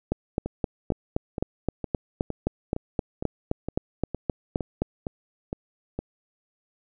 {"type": "two click trains", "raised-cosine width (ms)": 2, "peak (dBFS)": [-10, -16], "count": [19, 13], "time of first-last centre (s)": [[0.12, 4.82], [0.46, 5.99]], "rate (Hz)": [3.83, 2.17], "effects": []}